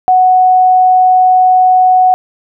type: tone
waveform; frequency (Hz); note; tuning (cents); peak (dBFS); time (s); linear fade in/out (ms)
sine; 740; F#5; 0; -4; 0.08-2.14; 0
effects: none